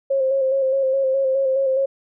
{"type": "tone with vibrato", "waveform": "sine", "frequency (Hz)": 535, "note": "C5", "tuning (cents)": 38, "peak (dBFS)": -16, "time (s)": [0.1, 1.86], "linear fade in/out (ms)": 10, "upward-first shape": "square", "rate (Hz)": 4.8, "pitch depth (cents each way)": 29, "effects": []}